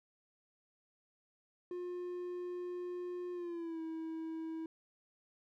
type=tone with pitch glide; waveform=triangle; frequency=356.4 to 323.1 Hz; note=F4 to E4; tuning=+35 to -35 cents; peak=-37 dBFS; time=1.71-4.66 s; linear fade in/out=2 ms; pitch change=-170 cents; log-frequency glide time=3.33-3.81 s; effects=none